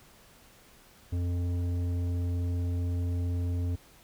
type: tone with tanh clipping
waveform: triangle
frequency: 87.9 Hz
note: F2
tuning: 12 cents sharp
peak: -29 dBFS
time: 1.12-3.76 s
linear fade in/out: 10 ms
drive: 15 dB
effects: pink hiss -57 dBFS RMS until 4.03 s